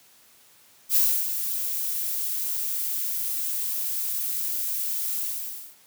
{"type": "noise with ADSR envelope", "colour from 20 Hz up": "violet", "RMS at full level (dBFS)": -19, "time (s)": [0.89, 5.76], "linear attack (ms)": 67, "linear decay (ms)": 290, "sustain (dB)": -9, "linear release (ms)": 570, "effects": ["white hiss -56 dBFS RMS until 5.86 s", "high-pass 80 Hz 12 dB/octave"]}